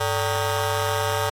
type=ring-modulated tone; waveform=15% pulse; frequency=339.2 Hz; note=E4; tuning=50 cents sharp; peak=-12 dBFS; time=0-1.3 s; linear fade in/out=10 ms; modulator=239 Hz; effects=AAC 64 kbps